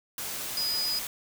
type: tone in noise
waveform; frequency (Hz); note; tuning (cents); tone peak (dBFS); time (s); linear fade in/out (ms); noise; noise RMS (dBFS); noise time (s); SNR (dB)
sine; 4954; D#8; -8; -27; 0.57-0.99; 2; white; -35; 0.18-1.07; +5
effects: none